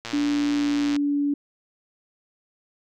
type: click train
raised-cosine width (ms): 0.2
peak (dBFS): -15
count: 107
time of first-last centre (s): 0.05-0.964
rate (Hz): 116
type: tone with pitch glide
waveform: sine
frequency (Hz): 290 to 286.8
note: D4 to D4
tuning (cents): -22 to -41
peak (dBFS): -20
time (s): 0.13-1.34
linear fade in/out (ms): 5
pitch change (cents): -19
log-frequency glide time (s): 0.42-1.21
effects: none